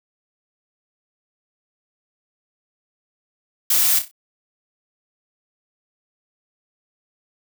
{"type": "noise with echo", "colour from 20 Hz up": "blue", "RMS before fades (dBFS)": -17, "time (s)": [3.7, 3.99], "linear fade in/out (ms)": 5, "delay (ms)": 31, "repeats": 4, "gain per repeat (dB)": -9, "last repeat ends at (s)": 4.114, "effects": []}